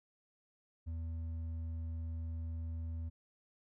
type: tone with hard clipping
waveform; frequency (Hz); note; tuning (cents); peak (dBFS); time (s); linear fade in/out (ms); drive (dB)
sine; 81.8; E2; -13; -39; 0.86-3.1; 20; 4
effects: none